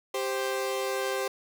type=tone pair together; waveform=sawtooth; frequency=392.6 / 524 Hz; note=G4 / C5; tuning=+3 / +2 cents; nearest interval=perfect fourth; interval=499 cents; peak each=-27 dBFS; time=0.14-1.28 s; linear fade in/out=5 ms; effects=none